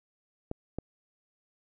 clicks, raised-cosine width 2 ms, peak -20 dBFS, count 2, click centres 0.514 / 0.786 s, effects none

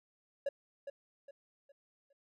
triangle tone with echo, 560 Hz, C#5, 18 cents sharp, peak -29 dBFS, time 0.46-0.49 s, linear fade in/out 5 ms, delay 410 ms, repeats 4, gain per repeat -9 dB, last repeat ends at 2.13 s, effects none

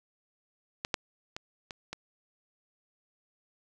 clicks, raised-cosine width 0.2 ms, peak -15 / -10 / -20 / -22 / -20 dBFS, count 5, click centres 0.849 / 0.942 / 1.365 / 1.708 / 1.93 s, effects none

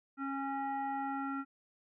sine tone with frequency modulation, 274.4 Hz, C#4, 17 cents flat, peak -34 dBFS, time 0.17-1.45 s, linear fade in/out 50 ms, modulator 548 Hz, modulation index 2.1, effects none

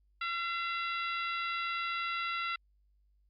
harmonic tone with a mistuned harmonic, 681 Hz, F5, 44 cents flat, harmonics 2 / 3 / 4 / 5 / 6 / 7, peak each -35 / -39 / -40 / -46 / -45 / -51 dBFS, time 0.21-2.56 s, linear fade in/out 5 ms, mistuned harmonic 6, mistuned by -66 cents, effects added 50 Hz sine -66 dBFS peak until 3.29 s + Opus 48 kbps

